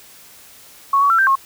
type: tone with pitch steps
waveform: sine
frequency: 1106 / 1128 / 1348 / 1568 / 1082 Hz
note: C#6 / C#6 / E6 / G6 / C#6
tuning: -4 / +30 / +38 / 0 / -42 cents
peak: -11 dBFS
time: 0.93-1.355 s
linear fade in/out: 5 ms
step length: 85 ms
effects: white hiss -44 dBFS RMS until 1.45 s